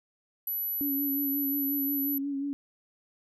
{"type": "tone", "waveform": "sine", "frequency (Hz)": 11890, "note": "F#9", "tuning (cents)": 7, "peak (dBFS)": -29, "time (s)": [0.47, 2.18], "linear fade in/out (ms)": 2}
{"type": "tone with vibrato", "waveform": "sine", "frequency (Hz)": 279.4, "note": "C#4", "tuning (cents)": 14, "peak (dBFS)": -29, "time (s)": [0.81, 2.53], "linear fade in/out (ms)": 0, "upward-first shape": "sine", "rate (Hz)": 5.6, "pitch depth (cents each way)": 36}
{"effects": []}